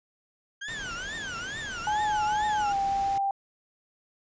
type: tone with vibrato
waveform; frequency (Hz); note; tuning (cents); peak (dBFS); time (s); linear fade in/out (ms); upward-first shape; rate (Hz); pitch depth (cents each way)
35% pulse; 1573; G6; +6; -32; 0.61-2.73; 10; triangle; 2.3; 280
type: noise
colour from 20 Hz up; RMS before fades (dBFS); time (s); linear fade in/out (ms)
pink; -42; 0.68-3.18; 2
type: tone with pitch glide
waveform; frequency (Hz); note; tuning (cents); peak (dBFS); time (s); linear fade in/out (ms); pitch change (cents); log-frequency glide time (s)
sine; 846 to 789.3; G#5 to G5; +32 to +12; -24; 1.87-3.31; 2; -120; 2.61-2.76
effects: resampled to 16000 Hz